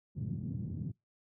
white band-pass noise, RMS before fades -38 dBFS, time 0.15-0.92 s, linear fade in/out 20 ms, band 100 to 180 Hz, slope 24 dB/octave, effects noise-tail reverb RT60 0.2 s tail -26 dB re dry

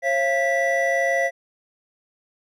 triangle tone cluster, 541 / 683 / 1963 Hz, C#5 / F5 / B6, -42 / -39 / -11 cents, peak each -21 dBFS, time 0.02-1.31 s, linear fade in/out 50 ms, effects none

